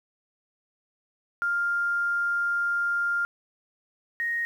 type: tone pair in turn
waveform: sine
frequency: 1400 / 1868.8 Hz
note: F6 / A#6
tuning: +4 / +4 cents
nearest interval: perfect fourth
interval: 500 cents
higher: second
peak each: -23 / -25 dBFS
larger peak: first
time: 1.42-3.25 / 4.2-4.45 s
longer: first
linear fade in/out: 0 ms
effects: 9-bit